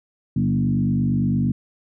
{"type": "tone with frequency modulation", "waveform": "sine", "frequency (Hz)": 185, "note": "F#3", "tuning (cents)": 0, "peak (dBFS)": -17, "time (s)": [0.36, 1.52], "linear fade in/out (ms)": 5, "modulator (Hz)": 48.8, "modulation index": 1.6, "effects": []}